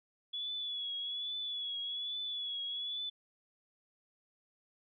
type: tone with vibrato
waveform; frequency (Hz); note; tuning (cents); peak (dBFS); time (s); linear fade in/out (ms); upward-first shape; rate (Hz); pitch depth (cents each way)
sine; 3400; G#7; +40; -36; 0.33-3.1; 10; triangle; 1.2; 55
effects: none